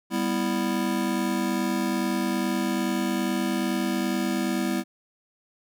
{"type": "chord", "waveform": "square", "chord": "E minor", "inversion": "first", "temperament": "just", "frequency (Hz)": [197.78, 247.2, 329.6], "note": ["G3", "B3", "E4"], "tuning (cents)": [16, 2, 0], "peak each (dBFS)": -29, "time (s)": [0.1, 4.84], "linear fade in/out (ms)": 50, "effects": []}